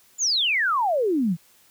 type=exponential sweep; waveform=sine; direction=down; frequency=7320 to 155.56 Hz; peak=-19 dBFS; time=0.18-1.37 s; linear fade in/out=50 ms; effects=white hiss -57 dBFS RMS until 1.7 s